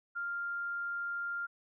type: tone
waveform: sine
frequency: 1396.9 Hz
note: F6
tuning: in tune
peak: -34 dBFS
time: 0.15-1.47 s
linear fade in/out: 20 ms
effects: none